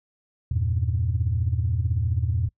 sine chord, E diminished, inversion none, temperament equal, 82.41 / 98 / 116.54 Hz, E2 / G2 / Bb2, 0 / 0 / 0 cents, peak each -24 / -26 / -25 dBFS, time 0.51-2.49 s, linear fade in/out 5 ms, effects noise-tail reverb RT60 0.1 s tail -25 dB re dry + tanh soft clip ceiling -13 dBFS

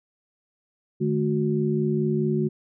sine tone cluster, 150.3 / 215 / 366 Hz, D3 / A3 / F#4, +40 / -40 / -19 cents, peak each -25 dBFS, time 1-2.49 s, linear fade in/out 20 ms, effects none

